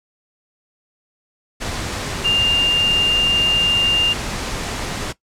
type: tone in noise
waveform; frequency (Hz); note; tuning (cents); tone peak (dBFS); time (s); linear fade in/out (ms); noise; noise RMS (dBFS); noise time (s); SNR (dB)
sine; 2802; F7; +5; -13; 2.24-4.14; 20; pink; -25; 1.6-5.13; +9
effects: noise-tail reverb RT60 0.1 s tail -17 dB re dry + low-pass 8000 Hz 12 dB/octave